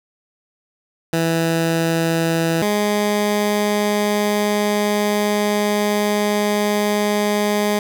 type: tone pair in turn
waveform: 15% pulse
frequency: 164.81 / 207.6 Hz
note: E3 / G#3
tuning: 0 / 0 cents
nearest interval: major third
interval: 400 cents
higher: second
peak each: -10 dBFS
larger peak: neither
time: 1.13-2.62 / 2.62-7.79 s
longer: second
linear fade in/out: 2 ms
effects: none